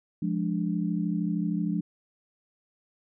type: chord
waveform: sine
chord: D diminished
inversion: first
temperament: equal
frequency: 174.61 / 207.7 / 293.7 Hz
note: F3 / Ab3 / D4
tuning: 0 / 0 / 0 cents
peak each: -28 / -30 / -32 dBFS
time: 0.22-1.81 s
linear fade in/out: 5 ms
effects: none